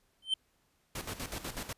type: tone with exponential growth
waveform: triangle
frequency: 3102 Hz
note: G7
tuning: 19 cents flat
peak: -22 dBFS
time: 0.22-0.34 s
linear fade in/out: 5 ms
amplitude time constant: 25 ms
type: noise with tremolo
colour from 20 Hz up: pink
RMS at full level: -38 dBFS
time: 0.95-1.73 s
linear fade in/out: 5 ms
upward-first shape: square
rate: 8.1 Hz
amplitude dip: 70%
effects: pink hiss -73 dBFS RMS until 1.77 s + resampled to 32000 Hz